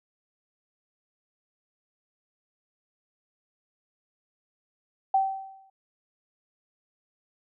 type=tone with exponential decay; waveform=sine; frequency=773 Hz; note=G5; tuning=24 cents flat; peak=-17 dBFS; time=5.14-5.7 s; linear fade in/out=5 ms; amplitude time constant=120 ms; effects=none